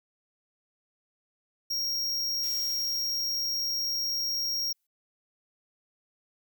square tone, 5588 Hz, F8, in tune, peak -28 dBFS, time 1.7-4.73 s, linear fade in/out 10 ms
blue noise with exponential decay, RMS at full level -40 dBFS, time 2.43-4.87 s, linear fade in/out 5 ms, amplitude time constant 530 ms
effects none

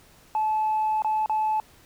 sine tone with dropouts, 865 Hz, A5, 30 cents flat, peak -20 dBFS, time 0.35-1.6 s, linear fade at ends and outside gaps 1 ms, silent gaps 1.021-1.046 / 1.26-1.296 s, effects tanh soft clip ceiling -18 dBFS + pink hiss -55 dBFS RMS until 1.85 s

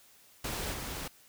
pink noise with level steps, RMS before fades -36 / -39 dBFS, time 0.44-1.08 s, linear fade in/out 5 ms, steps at 0.72 s, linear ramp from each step 20 ms, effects white hiss -60 dBFS RMS until 1.28 s

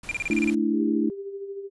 pink noise, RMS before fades -42 dBFS, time 0.03-0.55 s, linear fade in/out 5 ms
triangle tone bursts, 2393 Hz, D7, 32 cents sharp, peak -23 dBFS, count 8, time 0.09-0.498 s, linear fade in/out 0 ms, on 23 ms, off 32 ms
sine chord, A suspended fourth, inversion none, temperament equal, 220 / 293.7 / 329.6 Hz, A3 / D4 / E4, 0 / 0 / 0 cents, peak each -25 dBFS, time 0.3-1.1 s, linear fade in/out 2 ms
sine tone with tremolo, 396.1 Hz, G4, 18 cents sharp, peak -30 dBFS, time 0.72-1.7 s, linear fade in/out 50 ms, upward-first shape sine, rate 13 Hz, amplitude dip 50%
effects resampled to 24000 Hz

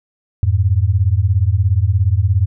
sine beating tone pair, 87.31 / 104.31 Hz, F2 / G#2, 0 / +8 cents, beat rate 17 Hz, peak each -14 dBFS, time 0.43-2.46 s, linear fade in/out 0 ms, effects none

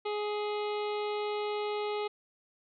harmonic tone, 417.9 Hz, G#4, 11 cents sharp, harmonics 1 / 2 / 3 / 5 / 6 / 7 / 8 / 9 / 10, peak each -32 / -38 / -42 / -46 / -48 / -49 / -50 / -51 / -52 dBFS, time 0.05-2.08 s, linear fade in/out 10 ms, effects none

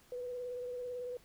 sine tone with vibrato, 493.9 Hz, B4, in tune, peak -38 dBFS, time 0.12-1.17 s, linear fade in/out 2 ms, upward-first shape triangle, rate 18 Hz, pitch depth 30 cents each way, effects pink hiss -64 dBFS RMS until 1.24 s

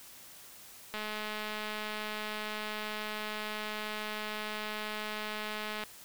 click train, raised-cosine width 0.3 ms, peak -22 dBFS, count 1044, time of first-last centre 0.94-5.837 s, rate 213 Hz, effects white hiss -52 dBFS RMS until 6.04 s

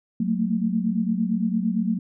sine tone cluster, 185 / 220.7 / 229.5 Hz, F#3 / A3 / A#3, 0 / +5 / -27 cents, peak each -25 dBFS, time 0.2-1.99 s, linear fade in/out 5 ms, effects none

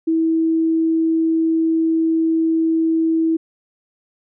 sine tone, 324.6 Hz, E4, 27 cents flat, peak -14 dBFS, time 0.07-3.37 s, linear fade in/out 10 ms, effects none

